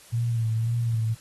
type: tone with vibrato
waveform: sine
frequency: 114.8 Hz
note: A#2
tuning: 26 cents flat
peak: -22 dBFS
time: 0.12-1.15 s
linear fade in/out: 20 ms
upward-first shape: sine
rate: 1.9 Hz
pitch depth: 51 cents each way
effects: white hiss -51 dBFS RMS until 1.2 s + AAC 32 kbps